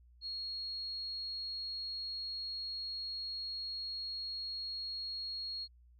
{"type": "tone", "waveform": "sine", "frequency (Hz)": 4300, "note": "C8", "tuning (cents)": 47, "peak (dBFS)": -38, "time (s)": [0.21, 5.68], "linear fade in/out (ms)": 50, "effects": ["added 60 Hz sine -59 dBFS peak until 5.99 s"]}